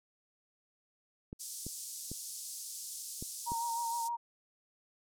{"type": "clicks", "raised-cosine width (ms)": 3, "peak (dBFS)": -29, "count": 5, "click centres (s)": [1.329, 1.666, 2.116, 3.225, 3.519]}
{"type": "band-pass noise", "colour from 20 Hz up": "white", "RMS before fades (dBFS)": -44, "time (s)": [1.39, 4.09], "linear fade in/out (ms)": 20, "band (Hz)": [5000, 11000], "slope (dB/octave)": 24}
{"type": "tone with vibrato", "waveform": "sine", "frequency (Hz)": 932.3, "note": "A#5", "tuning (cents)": 0, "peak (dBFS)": -33, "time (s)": [3.46, 4.17], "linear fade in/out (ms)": 20, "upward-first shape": "sine", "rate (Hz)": 6.5, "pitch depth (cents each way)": 30}
{"effects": []}